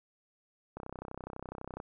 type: click train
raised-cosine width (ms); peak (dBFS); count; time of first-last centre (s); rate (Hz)
1; -27; 34; 0.77-1.801; 32
effects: none